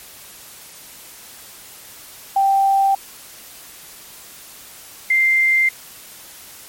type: tone pair in turn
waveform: sine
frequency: 784 / 2093 Hz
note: G5 / C7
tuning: 0 / 0 cents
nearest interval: octave + perfect fourth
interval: 1700 cents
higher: second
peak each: -12 dBFS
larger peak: neither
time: 2.36-2.95 / 5.1-5.69 s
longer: neither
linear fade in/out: 5 ms
effects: white hiss -40 dBFS RMS until 6.68 s + MP3 64 kbps